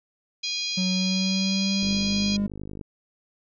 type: harmonic tone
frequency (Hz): 819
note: G#5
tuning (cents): -24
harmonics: 3 / 4 / 5 / 6 / 7 / 8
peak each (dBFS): -34 / -34 / -31 / -31 / -40 / -38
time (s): 0.43-2.37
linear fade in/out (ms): 10
type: tone with pitch glide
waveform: triangle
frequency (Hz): 185 to 202.9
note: F#3 to G#3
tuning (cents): 0 to -40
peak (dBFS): -21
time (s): 0.77-2.47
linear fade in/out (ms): 10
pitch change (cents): +160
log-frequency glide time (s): 0.91-2.22
type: click train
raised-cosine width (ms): 3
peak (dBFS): -24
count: 51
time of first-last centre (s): 1.83-2.812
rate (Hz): 50.9
effects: none